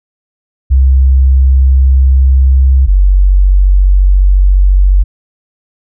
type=tone pair in turn; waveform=sine; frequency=65.9 / 47.18 Hz; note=C2 / F#1; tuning=+13 / +34 cents; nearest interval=tritone; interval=579 cents; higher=first; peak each=-3 dBFS; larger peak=neither; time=0.7-2.87 / 2.87-5.04 s; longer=neither; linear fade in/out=20 ms; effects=none